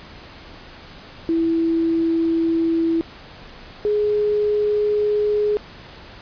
sine tone pair in turn, 329.6 / 418.4 Hz, E4 / G#4, 0 / +13 cents, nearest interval major third, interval 413 cents, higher second, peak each -16 dBFS, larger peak neither, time 1.29-3.01 / 3.85-5.57 s, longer neither, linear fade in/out 0 ms, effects pink hiss -41 dBFS RMS until 6.21 s + resampled to 11025 Hz

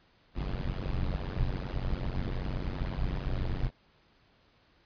brown noise with amplitude modulation, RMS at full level -28 dBFS, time 0.34-3.71 s, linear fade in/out 50 ms, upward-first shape sine, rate 92.9 Hz, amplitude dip 100%, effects pink hiss -65 dBFS RMS until 4.85 s + resampled to 11025 Hz

